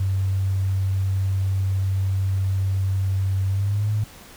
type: tone with pitch glide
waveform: sine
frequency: 96 to 105.91 Hz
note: G2 to G#2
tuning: -36 to +34 cents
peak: -19 dBFS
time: 0-4.04 s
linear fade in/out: 5 ms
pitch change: +170 cents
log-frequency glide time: 3.48-3.92 s
effects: pink hiss -45 dBFS RMS until 4.36 s